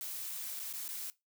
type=noise with dropouts; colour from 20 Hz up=blue; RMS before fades=-41 dBFS; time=0.01-1.1 s; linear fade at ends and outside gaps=0 ms; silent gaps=0.593-0.599 / 0.728-0.737 / 0.88-0.889 s; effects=noise-tail reverb RT60 0.2 s tail -19 dB re dry